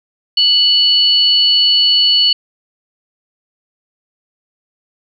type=tone pair together; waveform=sine; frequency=2960 / 4417 Hz; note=F#7 / C#8; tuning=0 / -7 cents; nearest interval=perfect fifth; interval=693 cents; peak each=-11 dBFS; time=0.37-2.33 s; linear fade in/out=5 ms; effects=none